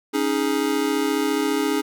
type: chord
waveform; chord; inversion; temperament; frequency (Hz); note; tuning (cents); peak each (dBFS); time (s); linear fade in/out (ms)
square; C# suspended second; none; just; 277.2 / 311.8 / 415.8; C#4 / D#4 / G#4; 0 / +4 / +2; -25; 0.13-1.82; 20
effects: none